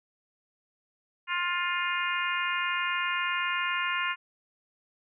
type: harmonic tone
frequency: 352.4 Hz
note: F4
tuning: 16 cents sharp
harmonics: 3 / 4 / 5 / 6 / 7 / 8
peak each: -32 / -33 / -34 / -35 / -35 / -36 dBFS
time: 1.27-4.16 s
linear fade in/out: 50 ms
effects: none